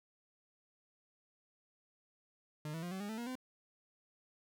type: tone with pitch steps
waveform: 40% pulse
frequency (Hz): 151.3 / 163.1 / 175.82 / 189.53 / 204.3 / 220.2 / 237.4 / 255.9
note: D#3 / E3 / F3 / F#3 / G#3 / A3 / A#3 / C4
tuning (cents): -48 / -18 / +12 / +42 / -28 / +2 / +32 / -38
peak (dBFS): -39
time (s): 2.65-3.354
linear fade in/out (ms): 2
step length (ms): 88
effects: none